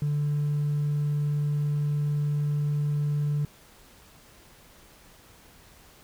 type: tone with hard clipping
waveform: triangle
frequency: 146.83 Hz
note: D3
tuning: in tune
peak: -23 dBFS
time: 0.02-3.45 s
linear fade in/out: 2 ms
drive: 2 dB
effects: pink hiss -54 dBFS RMS until 6.03 s